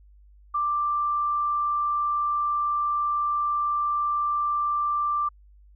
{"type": "tone", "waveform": "sine", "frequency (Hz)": 1179, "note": "D6", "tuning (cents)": 6, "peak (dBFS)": -22, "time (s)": [0.54, 5.29], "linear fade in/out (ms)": 10, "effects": ["added 50 Hz sine -50 dBFS peak until 5.75 s"]}